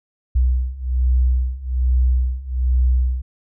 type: beating tone pair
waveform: sine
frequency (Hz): 62.2 / 63.4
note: B1 / B1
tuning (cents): +13 / +46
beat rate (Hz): 1.2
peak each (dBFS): -19 / -17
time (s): 0.35-3.22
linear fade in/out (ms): 10
effects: none